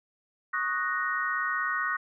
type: chord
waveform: sine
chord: D# minor seventh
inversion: third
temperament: equal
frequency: 1108.7 / 1244.5 / 1480 / 1864.7 Hz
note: C#6 / D#6 / F#6 / A#6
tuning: 0 / 0 / 0 / 0 cents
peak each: -34 / -33 / -31 / -31 dBFS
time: 0.53-1.97 s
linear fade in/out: 10 ms
effects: none